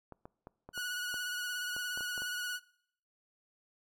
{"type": "clicks", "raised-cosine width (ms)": 1, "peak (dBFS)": -33, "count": 11, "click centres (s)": [0.123, 0.255, 0.471, 0.69, 0.777, 1.142, 1.765, 1.975, 2.008, 2.178, 2.22]}
{"type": "tone with vibrato", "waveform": "sawtooth", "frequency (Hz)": 1463, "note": "F#6", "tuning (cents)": -20, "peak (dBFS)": -32, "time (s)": [0.73, 2.6], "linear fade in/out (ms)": 50, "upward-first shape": "sine", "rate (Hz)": 17, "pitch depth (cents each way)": 29}
{"effects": ["noise-tail reverb RT60 0.7 s tail -23 dB re dry"]}